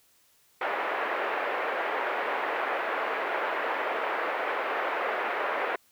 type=band-pass noise; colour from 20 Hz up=pink; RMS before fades=-30 dBFS; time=0.61-5.76 s; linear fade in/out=5 ms; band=450 to 2200 Hz; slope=24 dB/octave; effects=white hiss -64 dBFS RMS until 5.91 s